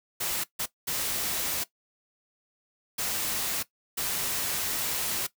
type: noise bursts at uneven times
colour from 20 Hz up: white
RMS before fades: -30 dBFS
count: 5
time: 0.2-0.44 / 0.59-0.66 / 0.87-1.64 / 2.98-3.63 / 3.97-5.27 s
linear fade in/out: 10 ms
effects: noise-tail reverb RT60 0.1 s tail -17 dB re dry